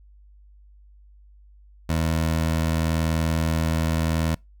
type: tone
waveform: 20% pulse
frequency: 80.8 Hz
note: E2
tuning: 34 cents flat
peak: -16 dBFS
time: 1.89-4.35 s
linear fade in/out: 5 ms
effects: noise-tail reverb RT60 0.2 s tail -25 dB re dry + added 50 Hz sine -48 dBFS peak until 4.6 s